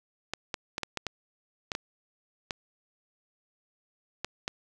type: clicks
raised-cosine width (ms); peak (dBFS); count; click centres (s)
0.2; -14; 11; 0.336 / 0.542 / 0.781 / 0.833 / 0.973 / 1.067 / 1.718 / 1.751 / 2.508 / 4.246 / 4.479
effects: none